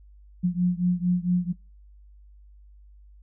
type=beating tone pair; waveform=sine; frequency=176.6 / 181 Hz; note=F3 / F#3; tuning=+20 / -38 cents; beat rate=4.4 Hz; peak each=-23 / -24 dBFS; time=0.43-1.53 s; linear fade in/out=20 ms; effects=noise-tail reverb RT60 0.3 s tail -25 dB re dry + added 50 Hz sine -48 dBFS peak until 3.22 s